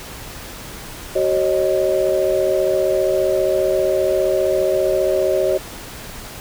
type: tone cluster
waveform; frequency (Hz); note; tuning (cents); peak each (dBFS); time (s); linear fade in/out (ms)
sine; 377.5 / 545 / 620; F#4 / C#5 / D#5; +35 / -29 / -6; -19; 1.15-5.58; 10
effects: pink hiss -34 dBFS RMS until 6.4 s